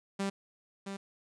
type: tone with echo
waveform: sawtooth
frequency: 196.7 Hz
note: G3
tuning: 6 cents sharp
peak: -27 dBFS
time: 0.19-0.3 s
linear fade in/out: 10 ms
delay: 670 ms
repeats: 1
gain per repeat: -7 dB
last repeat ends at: 0.97 s
effects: resampled to 22050 Hz + 10-bit